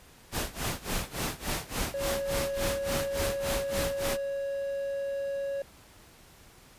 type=noise with tremolo; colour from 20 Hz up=pink; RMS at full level=-30 dBFS; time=0.31-4.18 s; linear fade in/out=50 ms; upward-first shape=sine; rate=3.5 Hz; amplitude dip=90%
type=tone; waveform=triangle; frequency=555 Hz; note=C#5; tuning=2 cents sharp; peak=-28 dBFS; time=1.94-5.62 s; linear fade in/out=2 ms
effects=pink hiss -55 dBFS RMS until 6.78 s + resampled to 32000 Hz

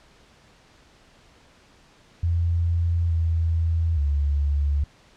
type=tone with pitch steps; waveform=sine; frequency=84.9 / 82.5 / 71.8 Hz; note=F2 / E2 / D2; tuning=-48 / +2 / -39 cents; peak=-19 dBFS; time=2.23-4.84 s; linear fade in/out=5 ms; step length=870 ms; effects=pink hiss -55 dBFS RMS until 5.16 s + low-pass 6000 Hz 12 dB/octave

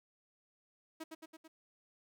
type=tone with echo; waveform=sawtooth; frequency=319.8 Hz; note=D#4; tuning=48 cents sharp; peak=-38 dBFS; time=1-1.04 s; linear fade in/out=10 ms; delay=110 ms; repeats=4; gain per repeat=-3 dB; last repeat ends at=1.48 s; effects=none

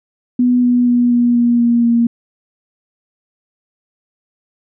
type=tone with pitch steps; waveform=sine; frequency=246.9 / 244.8 / 242.7 / 240.6 / 238.5 / 236.4 / 234.4 Hz; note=B3 / B3 / B3 / B3 / A#3 / A#3 / A#3; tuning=0 / -15 / -30 / -45 / +40 / +24 / +10 cents; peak=-9 dBFS; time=0.39-2.07 s; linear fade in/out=5 ms; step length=240 ms; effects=none

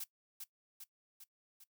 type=noise with echo; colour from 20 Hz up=blue; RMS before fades=-42 dBFS; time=0-0.04 s; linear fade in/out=5 ms; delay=400 ms; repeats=4; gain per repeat=-4 dB; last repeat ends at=1.64 s; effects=noise-tail reverb RT60 0.1 s tail -18 dB re dry

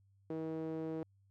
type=tone with band-pass filter; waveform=sawtooth; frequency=160 Hz; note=D#3; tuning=49 cents sharp; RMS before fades=-40 dBFS; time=0.3-1.03 s; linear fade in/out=2 ms; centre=400 Hz; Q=3.2; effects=added 98 Hz sine -66 dBFS peak until 1.3 s

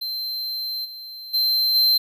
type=tone with level steps; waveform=square; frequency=4114 Hz; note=C8; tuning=30 cents flat; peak=-26 / -35 / -18 / -15 dBFS; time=0.01-1.98 s; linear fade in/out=10 ms; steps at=0.84 / 1.33 / 1.74 s; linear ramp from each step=20 ms; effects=none

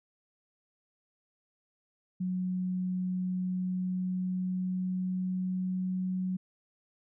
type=tone with pitch glide; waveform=sine; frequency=183.4 to 185.1 Hz; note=F#3 to F#3; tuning=-15 to +1 cents; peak=-29 dBFS; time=2.2-6.37 s; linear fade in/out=10 ms; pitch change=+16 cents; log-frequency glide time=3.4-6.25 s; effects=none

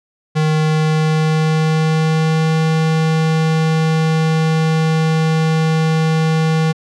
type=tone with pitch glide; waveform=square; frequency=155.56 to 159.38 Hz; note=D#3 to D#3; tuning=0 to +42 cents; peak=-13 dBFS; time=0.35-6.73 s; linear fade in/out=20 ms; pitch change=+42 cents; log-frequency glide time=0.46-2.56 s; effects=low-pass 6000 Hz 12 dB/octave

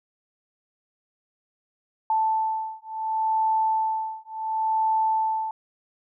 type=beating tone pair; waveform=sine; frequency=880 / 880.7 Hz; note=A5 / A5; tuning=0 / +1 cents; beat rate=0.7 Hz; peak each=-25 dBFS; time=2.1-5.51 s; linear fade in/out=2 ms; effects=none

